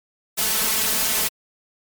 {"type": "noise with comb filter", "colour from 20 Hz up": "white", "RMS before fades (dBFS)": -21, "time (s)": [0.37, 1.29], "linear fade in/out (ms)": 20, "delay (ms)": 4.6, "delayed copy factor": 1, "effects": ["MP3 96 kbps"]}